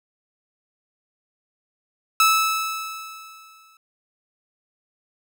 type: tone with exponential decay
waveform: sawtooth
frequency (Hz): 1307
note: E6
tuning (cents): -15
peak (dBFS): -9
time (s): 2.2-3.77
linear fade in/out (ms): 2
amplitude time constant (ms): 340
effects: none